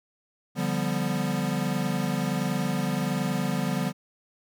square chord, G dominant seventh, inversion second, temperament equal with one note detuned, 145.73 / 174.61 / 196 / 246.9 Hz, D3 / F3 / G3 / B3, -13 / 0 / 0 / 0 cents, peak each -32 / -31 / -31 / -32 dBFS, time 0.55-3.93 s, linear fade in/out 50 ms, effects none

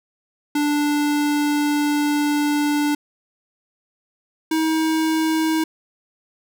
square tone pair in turn, 293.7 / 318.3 Hz, D4 / D#4, 0 / +39 cents, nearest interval minor second, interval 139 cents, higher second, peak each -18 dBFS, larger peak neither, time 0.55-2.95 / 4.51-5.64 s, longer first, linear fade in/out 5 ms, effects none

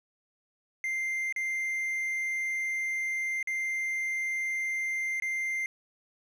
triangle tone with dropouts, 2093 Hz, C7, in tune, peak -27 dBFS, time 0.84-5.66 s, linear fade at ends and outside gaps 1 ms, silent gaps 1.325-1.362 / 3.428-3.473 / 5.2-5.222 s, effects none

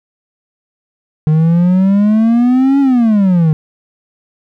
triangle exponential two-way sweep, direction up then down, 152.2 to 281.3 to 152.2 Hz, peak -5 dBFS, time 1.27-3.53 s, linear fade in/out 0 ms, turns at 2.8 s, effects none

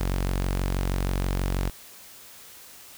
sawtooth tone, 46.25 Hz, F#1, in tune, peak -20 dBFS, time 0-1.7 s, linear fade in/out 10 ms, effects white hiss -47 dBFS RMS until 2.97 s

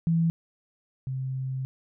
sine tone pair in turn, 165.7 / 131.52 Hz, E3 / C3, +9 / +9 cents, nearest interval major third, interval 400 cents, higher first, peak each -20 / -28 dBFS, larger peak first, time 0.07-0.3 / 1.07-1.65 s, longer second, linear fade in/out 0 ms, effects none

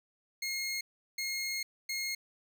20% pulse tone bursts at uneven times, 2149 Hz, C7, 46 cents sharp, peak -28 dBFS, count 3, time 0.42-0.81 / 1.18-1.63 / 1.89-2.15 s, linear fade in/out 5 ms, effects none

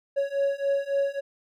triangle beating tone pair, 554.4 / 558 Hz, C#5 / C#5, 0 / +11 cents, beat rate 3.6 Hz, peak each -25 / -24 dBFS, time 0.16-1.21 s, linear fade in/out 20 ms, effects none

